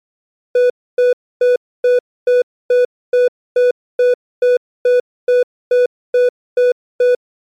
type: tone bursts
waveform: triangle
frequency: 493.9 Hz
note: B4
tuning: in tune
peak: -6 dBFS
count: 16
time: 0.55-7.15 s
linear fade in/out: 5 ms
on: 150 ms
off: 280 ms
effects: MP3 64 kbps